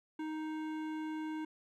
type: tone with hard clipping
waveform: triangle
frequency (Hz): 311.9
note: D#4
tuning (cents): +4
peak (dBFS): -39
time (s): 0.19-1.45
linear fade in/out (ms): 5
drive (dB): 18
effects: none